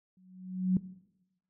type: tone with exponential growth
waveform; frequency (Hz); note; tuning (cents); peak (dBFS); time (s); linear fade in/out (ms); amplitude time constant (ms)
sine; 185; F#3; 0; -20; 0.17-0.77; 2; 130
effects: noise-tail reverb RT60 0.9 s tail -18 dB re dry